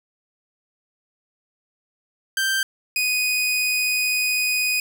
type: tone pair in turn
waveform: sawtooth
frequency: 1568 / 2489 Hz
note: G6 / D#7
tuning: 0 / 0 cents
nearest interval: minor sixth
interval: 800 cents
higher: second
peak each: -16 dBFS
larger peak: neither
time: 2.37-2.63 / 2.96-4.8 s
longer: second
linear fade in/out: 2 ms
effects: none